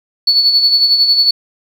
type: tone with tremolo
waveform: sine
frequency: 4435 Hz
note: C#8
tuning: in tune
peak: -5 dBFS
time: 0.27-1.31 s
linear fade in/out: 5 ms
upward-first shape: sine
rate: 11 Hz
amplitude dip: 55%
effects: tanh soft clip ceiling -1 dBFS + 7-bit